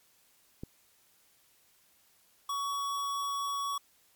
click, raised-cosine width 3 ms, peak -26 dBFS, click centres 0.635 s
square tone, 1124 Hz, C#6, 24 cents sharp, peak -32 dBFS, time 2.49-3.78 s, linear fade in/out 5 ms
effects white hiss -66 dBFS RMS until 4.15 s + MP3 96 kbps

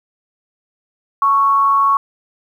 sine tone with amplitude modulation, 1108.7 Hz, C#6, in tune, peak -8 dBFS, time 1.22-1.97 s, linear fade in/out 2 ms, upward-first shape sine, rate 225 Hz, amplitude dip 45%, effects 8-bit

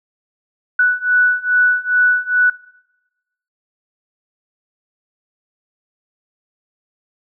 sine beating tone pair, 1480 / 1482.4 Hz, F#6 / F#6, 0 / +3 cents, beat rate 2.4 Hz, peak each -16 / -14 dBFS, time 0.79-2.5 s, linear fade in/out 5 ms, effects noise-tail reverb RT60 1.0 s tail -22 dB re dry

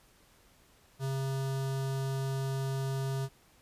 square tone with notch filter, 134.7 Hz, C#3, 49 cents flat, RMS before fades -33 dBFS, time 0.99-3.29 s, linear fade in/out 50 ms, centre 2200 Hz, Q 1.8, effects pink hiss -63 dBFS RMS until 3.61 s + resampled to 32000 Hz

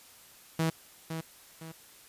sawtooth tone with echo, 161.9 Hz, E3, 31 cents flat, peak -22 dBFS, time 0.59-0.7 s, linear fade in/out 5 ms, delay 510 ms, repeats 2, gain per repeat -8 dB, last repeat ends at 1.72 s, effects white hiss -55 dBFS RMS until 2.08 s + resampled to 32000 Hz

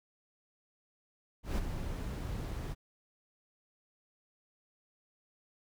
brown noise with ADSR envelope, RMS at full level -30 dBFS, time 1.43-2.75 s, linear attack 150 ms, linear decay 14 ms, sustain -8 dB, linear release 32 ms, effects none

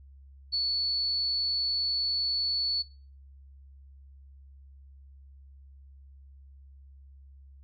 sine tone, 4435 Hz, C#8, in tune, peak -25 dBFS, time 0.52-2.83 s, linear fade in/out 20 ms, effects noise-tail reverb RT60 0.4 s tail -22 dB re dry + added 68 Hz sine -49 dBFS peak until 7.63 s

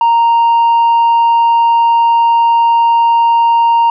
sine tone with tanh clipping, 930 Hz, A#5, 4 cents flat, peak -7 dBFS, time 0.01-3.9 s, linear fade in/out 2 ms, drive 2 dB, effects none

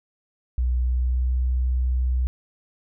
sine tone with pitch glide, 61.74 to 62.86 Hz, B1 to B1, 0 to +31 cents, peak -19 dBFS, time 0.58-2.27 s, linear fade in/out 0 ms, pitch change +31 cents, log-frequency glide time 0.76-1.34 s, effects none

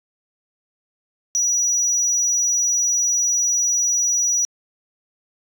sine tone, 5840 Hz, F#8, 24 cents flat, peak -14 dBFS, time 1.35-4.45 s, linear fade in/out 0 ms, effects tanh soft clip ceiling -15 dBFS

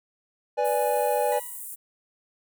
triangle chord, G# diminished, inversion first, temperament equal, 493.9 / 587.3 / 830.6 Hz, B4 / D5 / G#5, 0 / 0 / 0 cents, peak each -24 dBFS, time 0.57-1.4 s, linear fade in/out 20 ms
pink high-pass noise, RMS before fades -38 dBFS, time 0.64-1.76 s, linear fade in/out 20 ms, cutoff 8200 Hz, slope 48 dB/octave
20% pulse tone with exponential decay, 976 Hz, B5, 21 cents flat, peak -31 dBFS, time 1.32-1.7 s, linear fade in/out 2 ms, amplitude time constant 81 ms
effects none

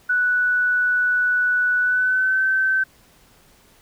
sine tone with pitch glide, 1480 to 1541.1 Hz, F#6 to G6, 0 to -30 cents, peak -16 dBFS, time 0.09-2.84 s, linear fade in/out 10 ms, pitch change +70 cents, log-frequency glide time 1.8-2.44 s, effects pink hiss -54 dBFS RMS until 3.81 s

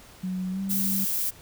sine tone with pitch glide, 185 to 194.2 Hz, F#3 to G3, 0 to -16 cents, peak -27 dBFS, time 0.23-1.05 s, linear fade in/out 10 ms, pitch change +84 cents, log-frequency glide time 0.51-0.6 s
violet noise, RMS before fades -27 dBFS, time 0.69-1.31 s, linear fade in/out 20 ms
effects pink hiss -50 dBFS RMS until 1.41 s

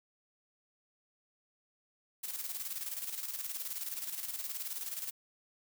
blue noise with tremolo, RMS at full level -38 dBFS, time 2.23-5.11 s, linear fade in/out 10 ms, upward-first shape square, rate 19 Hz, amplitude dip 55%, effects none

